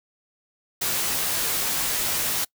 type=noise with comb filter; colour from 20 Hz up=white; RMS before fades=-25 dBFS; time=0.81-2.45 s; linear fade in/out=10 ms; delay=16 ms; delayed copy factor=-0.55; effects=noise-tail reverb RT60 0.1 s tail -25 dB re dry